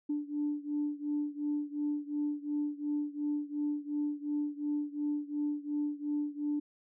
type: beating tone pair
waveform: sine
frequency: 293.2 / 296 Hz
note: D4 / D4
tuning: -3 / +14 cents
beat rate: 2.8 Hz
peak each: -33 / -35 dBFS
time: 0.09-6.6 s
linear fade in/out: 10 ms
effects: tanh soft clip ceiling -24 dBFS